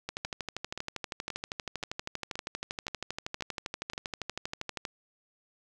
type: two click trains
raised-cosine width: 0.2 ms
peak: -19 / -17 dBFS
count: 8 / 61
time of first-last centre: 0.25-3.934 / 0.09-4.852 s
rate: 1.9 / 12.6 Hz
effects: none